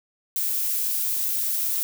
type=noise; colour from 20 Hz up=violet; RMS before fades=-25 dBFS; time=0.36-1.83 s; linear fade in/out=0 ms; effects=none